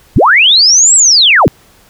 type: linear two-way sweep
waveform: sine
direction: up then down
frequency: 39.98 to 7902 to 39.98 Hz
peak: -3 dBFS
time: 0.16-1.48 s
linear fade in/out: 0 ms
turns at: 0.95 s
effects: pink hiss -45 dBFS RMS until 1.89 s